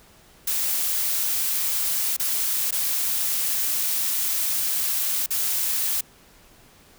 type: noise with dropouts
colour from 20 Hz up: blue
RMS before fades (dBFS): -24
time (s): 0.47-6.01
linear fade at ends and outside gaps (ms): 5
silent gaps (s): 2.166-2.196 / 2.71-2.723 / 5.262-5.305
effects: pink hiss -53 dBFS RMS until 6.98 s